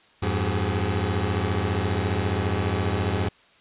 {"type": "tone cluster", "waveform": "sawtooth", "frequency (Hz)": [88.3, 103, 382.9, 422], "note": ["F2", "G#2", "G4", "G#4"], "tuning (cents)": [20, -14, -41, 28], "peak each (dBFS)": [-22, -22, -29, -29], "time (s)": [0.22, 3.29], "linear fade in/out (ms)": 10, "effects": ["white hiss -56 dBFS RMS until 3.6 s", "resampled to 8000 Hz"]}